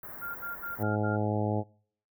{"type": "band-stop noise", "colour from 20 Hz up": "white", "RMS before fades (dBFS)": -43, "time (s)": [0.03, 0.83], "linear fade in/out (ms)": 2, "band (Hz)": [1800, 14000], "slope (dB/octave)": 48}
{"type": "tone bursts", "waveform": "sine", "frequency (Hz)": 1400, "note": "F6", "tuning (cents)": 4, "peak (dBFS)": -35, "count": 5, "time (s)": [0.21, 1.17], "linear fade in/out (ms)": 20, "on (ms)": 140, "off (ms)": 65}
{"type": "harmonic tone", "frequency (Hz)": 105.6, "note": "G#2", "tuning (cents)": 29, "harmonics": [1, 2, 3, 4, 5, 6, 7, 8], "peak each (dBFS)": [-30, -33, -35, -36, -37, -38, -38, -39], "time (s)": [0.78, 1.64], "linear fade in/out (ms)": 50}
{"effects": ["noise-tail reverb RT60 0.6 s tail -25 dB re dry"]}